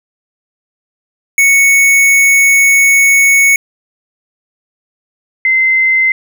square / sine tone pair in turn, 2217 / 2068 Hz, C#7 / C7, 0 / -21 cents, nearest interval minor second, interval 121 cents, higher first, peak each -6 / -7 dBFS, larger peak first, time 1.38-3.56 / 5.45-6.12 s, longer first, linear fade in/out 2 ms, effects none

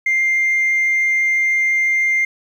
sine tone, 2102 Hz, C7, 7 cents sharp, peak -12 dBFS, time 0.06-2.25 s, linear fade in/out 5 ms, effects tanh soft clip ceiling -11 dBFS + 8-bit

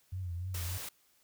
sine tone with vibrato, 89.6 Hz, F2, 45 cents sharp, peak -35 dBFS, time 0.12-0.78 s, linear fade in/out 10 ms, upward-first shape triangle, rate 3.4 Hz, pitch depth 100 cents each way
white noise, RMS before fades -42 dBFS, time 0.54-0.89 s, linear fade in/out 5 ms
effects white hiss -69 dBFS RMS until 1.23 s

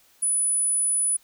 sine tone, 9940 Hz, D#9, 3 cents flat, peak -20 dBFS, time 0.22-1.17 s, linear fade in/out 10 ms, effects white hiss -59 dBFS RMS until 1.23 s

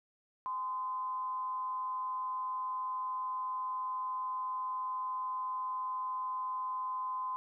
sine tone with amplitude modulation, 1026 Hz, C6, 34 cents flat, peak -32 dBFS, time 0.46-7.36 s, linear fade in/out 0 ms, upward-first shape sine, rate 205 Hz, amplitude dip 40%, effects none

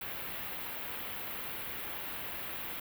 white band-stop noise, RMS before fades -40 dBFS, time 0.01-2.8 s, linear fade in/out 5 ms, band 3200 to 14000 Hz, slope 24 dB/octave, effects none

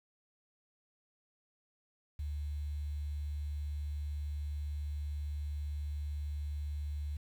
sine tone with quantisation, 73.5 Hz, D2, 2 cents sharp, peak -35 dBFS, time 2.19-7.17 s, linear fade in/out 5 ms, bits 10, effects none

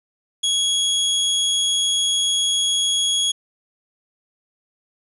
sawtooth tone, 3329 Hz, G#7, 3 cents sharp, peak -14 dBFS, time 0.43-3.32 s, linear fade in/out 10 ms, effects resampled to 24000 Hz + 8-bit

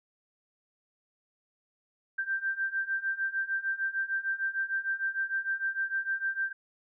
sine beating tone pair, 1568 / 1574.6 Hz, G6 / G6, 0 / +7 cents, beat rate 6.6 Hz, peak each -33 / -31 dBFS, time 2.18-6.53 s, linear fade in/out 10 ms, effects none

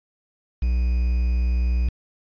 triangle tone with quantisation, 60.7 Hz, B1, 29 cents flat, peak -16 dBFS, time 0.62-1.89 s, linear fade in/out 5 ms, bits 7, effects resampled to 11025 Hz

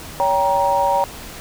sine chord, G diminished, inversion second, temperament just, 564.5 / 784 / 940.8 Hz, Db5 / G5 / Bb5, +31 / 0 / +16 cents, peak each -20 / -20 / -17 dBFS, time 0.2-1.04 s, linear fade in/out 0 ms, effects pink hiss -35 dBFS RMS until 1.4 s

